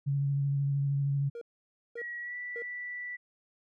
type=tone with vibrato; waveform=sine; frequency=140.1 Hz; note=C#3; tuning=19 cents sharp; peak=-26 dBFS; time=0.06-1.3 s; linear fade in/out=20 ms; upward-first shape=sine; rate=13 Hz; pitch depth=18 cents each way
type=tone bursts; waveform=triangle; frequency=470 Hz; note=A#4; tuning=14 cents sharp; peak=-36 dBFS; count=3; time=1.35-2.622 s; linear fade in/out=2 ms; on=64 ms; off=540 ms
type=tone with pitch glide; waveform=sine; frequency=1916 to 1965.3 Hz; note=A#6 to B6; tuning=+47 to -9 cents; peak=-36 dBFS; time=1.97-3.17 s; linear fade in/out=20 ms; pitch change=+44 cents; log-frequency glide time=2.2-2.36 s
effects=none